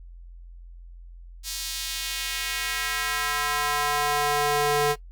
square tone with high-pass filter sweep, 146.6 Hz, D3, 3 cents flat, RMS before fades -26 dBFS, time 1.43-4.96 s, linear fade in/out 50 ms, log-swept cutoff 4800 to 410 Hz, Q 1.2, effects noise-tail reverb RT60 0.1 s tail -19 dB re dry + added 43 Hz sine -41 dBFS peak until 5.11 s

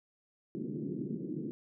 white band-pass noise, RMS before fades -38 dBFS, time 0.55-1.51 s, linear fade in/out 0 ms, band 140 to 370 Hz, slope 48 dB/octave, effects none

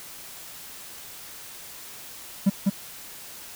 triangle tone with echo, 196.9 Hz, G3, 8 cents sharp, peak -13 dBFS, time 2.46-2.5 s, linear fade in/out 10 ms, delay 200 ms, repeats 1, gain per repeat -2 dB, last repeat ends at 2.7 s, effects white hiss -42 dBFS RMS until 3.55 s

